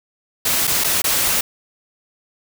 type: noise with dropouts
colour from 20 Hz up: white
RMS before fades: -18 dBFS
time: 0.45-1.41 s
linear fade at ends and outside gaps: 5 ms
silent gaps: 0.671-0.675 / 0.839-0.843 / 1.019-1.041 s
effects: none